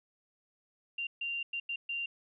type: tone bursts at uneven times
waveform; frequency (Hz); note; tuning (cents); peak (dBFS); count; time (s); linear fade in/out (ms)
sine; 2777; F7; -10; -33; 5; 0.98-1.07 / 1.21-1.43 / 1.53-1.6 / 1.69-1.76 / 1.89-2.06; 5
effects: none